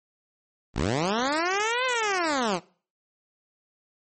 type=linear two-way sweep; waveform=10% pulse; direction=up then down; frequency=42.67 to 523.3 to 156.3 Hz; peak=-15 dBFS; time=0.74-2.6 s; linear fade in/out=50 ms; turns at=1.85 s; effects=noise-tail reverb RT60 0.4 s tail -21 dB re dry + MP3 32 kbps